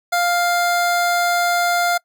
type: tone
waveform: 25% pulse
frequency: 700 Hz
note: F5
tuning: 4 cents sharp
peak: -12 dBFS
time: 0.12-1.98 s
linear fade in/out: 10 ms
effects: noise-tail reverb RT60 0.1 s tail -24 dB re dry